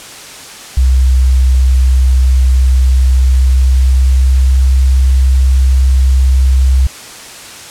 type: tone with pitch glide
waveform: sine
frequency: 64.5 to 65.55 Hz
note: C2 to C2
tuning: -24 to +4 cents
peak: -5 dBFS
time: 0.77-6.87 s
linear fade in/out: 5 ms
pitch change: +28 cents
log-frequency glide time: 3.09-4.67 s
effects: white hiss -30 dBFS RMS until 7.7 s + low-pass 9000 Hz 12 dB/octave